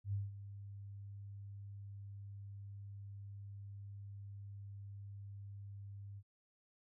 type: tone with ADSR envelope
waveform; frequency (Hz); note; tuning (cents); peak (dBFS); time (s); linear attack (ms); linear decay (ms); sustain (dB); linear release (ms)
sine; 100.1; G2; +37; -34; 0.04-6.23; 90; 180; -13; 52
effects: none